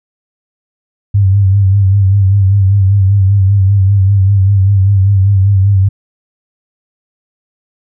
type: tone with vibrato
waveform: sine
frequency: 98 Hz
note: G2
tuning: in tune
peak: -5 dBFS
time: 1.14-5.89 s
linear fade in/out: 10 ms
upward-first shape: sine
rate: 5.1 Hz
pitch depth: 60 cents each way
effects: none